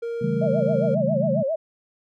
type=tone; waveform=triangle; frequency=466.2 Hz; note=A#4; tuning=in tune; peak=-24 dBFS; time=0.02-0.95 s; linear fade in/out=10 ms
type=chord; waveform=sine; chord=A dominant seventh; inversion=first; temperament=equal; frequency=138.59 / 164.81 / 196 / 220 Hz; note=C#3 / E3 / G3 / A3; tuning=0 / 0 / 0 / 0 cents; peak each=-27 dBFS; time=0.21-1.43 s; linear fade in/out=10 ms
type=tone with vibrato; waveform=sine; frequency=591 Hz; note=D5; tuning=11 cents sharp; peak=-21 dBFS; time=0.41-1.56 s; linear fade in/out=10 ms; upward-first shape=sine; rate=7.4 Hz; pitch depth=190 cents each way
effects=none